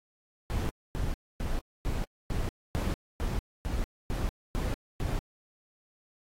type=noise bursts; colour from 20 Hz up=brown; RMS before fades=-30 dBFS; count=11; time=0.5-5.19 s; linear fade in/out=0 ms; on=190 ms; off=260 ms; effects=AAC 48 kbps